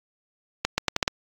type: accelerating click train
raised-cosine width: 0.2 ms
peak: -4 dBFS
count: 6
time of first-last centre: 0.65-1.079 s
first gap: 130 ms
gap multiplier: 0.79
effects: AAC 64 kbps